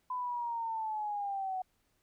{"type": "linear sweep", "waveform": "sine", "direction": "down", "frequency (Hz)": [1010, 740], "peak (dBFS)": -33, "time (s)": [0.1, 1.62], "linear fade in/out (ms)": 5, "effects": ["pink hiss -75 dBFS RMS until 2.02 s"]}